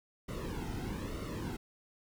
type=noise with flanger; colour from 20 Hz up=brown; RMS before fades=-39 dBFS; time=0.28-1.57 s; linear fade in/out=10 ms; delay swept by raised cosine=1.2 to 1.78 ms; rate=1.1 Hz; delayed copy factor=-0.8; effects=none